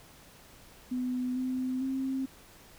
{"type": "tone with pitch steps", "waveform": "sine", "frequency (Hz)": [251.1, 256.6, 265.4], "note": ["B3", "C4", "C4"], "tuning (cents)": [29, -34, 25], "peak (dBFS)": -29, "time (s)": [0.91, 2.26], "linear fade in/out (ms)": 10, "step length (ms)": 450, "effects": ["pink hiss -55 dBFS RMS until 2.78 s"]}